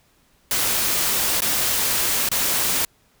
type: noise with dropouts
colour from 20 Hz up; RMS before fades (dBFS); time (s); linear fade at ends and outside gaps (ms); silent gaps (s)
white; -21; 0.51-2.85; 2; 1.406-1.419 / 2.289-2.315
effects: pink hiss -60 dBFS RMS until 3.2 s